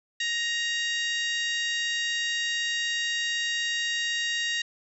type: harmonic tone with a mistuned harmonic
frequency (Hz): 936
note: A#5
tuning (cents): +7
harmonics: 2 / 3 / 4 / 5 / 6 / 7 / 8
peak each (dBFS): -29 / -32 / -32 / -40 / -40 / -41 / -42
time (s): 0.2-4.62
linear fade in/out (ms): 5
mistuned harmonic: 4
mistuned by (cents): +19
effects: none